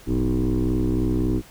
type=tone with frequency modulation; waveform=sine; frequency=180 Hz; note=F#3; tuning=47 cents flat; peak=-17 dBFS; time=0.06-1.42 s; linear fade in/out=50 ms; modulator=63.7 Hz; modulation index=2.9; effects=tanh soft clip ceiling -16 dBFS + pink hiss -48 dBFS RMS until 1.5 s